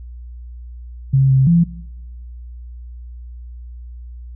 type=tone with pitch steps; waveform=sine; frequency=134.8 / 132.9 / 170.1 Hz; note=C#3 / C3 / F3; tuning=-48 / +27 / -45 cents; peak=-9 dBFS; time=1.13-1.64 s; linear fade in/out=10 ms; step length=170 ms; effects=noise-tail reverb RT60 1.0 s tail -21 dB re dry + added 60 Hz sine -31 dBFS peak until 4.35 s